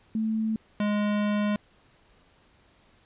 sine / square tone pair in turn, 220 / 207.7 Hz, A3 / G#3, 0 / 0 cents, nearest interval minor second, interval 100 cents, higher first, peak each -24 dBFS, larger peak neither, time 0.15-0.56 / 0.8-1.56 s, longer second, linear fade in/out 2 ms, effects pink hiss -61 dBFS RMS until 3.05 s + resampled to 8000 Hz

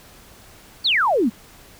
sine exponential sweep, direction down, 4699 to 198.4 Hz, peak -15 dBFS, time 0.84-1.3 s, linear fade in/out 20 ms, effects pink hiss -47 dBFS RMS until 1.79 s

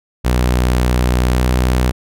sawtooth tone with pitch glide, 61.74 to 62.49 Hz, B1 to B1, 0 to +21 cents, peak -8 dBFS, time 0.24-1.92 s, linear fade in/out 20 ms, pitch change +21 cents, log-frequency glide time 1.29-1.42 s, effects none

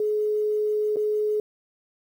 sine tone with dropouts, 424.1 Hz, G#4, 36 cents sharp, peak -21 dBFS, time 0-1.4 s, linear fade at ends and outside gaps 2 ms, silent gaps 0.96-0.968 s, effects 9-bit

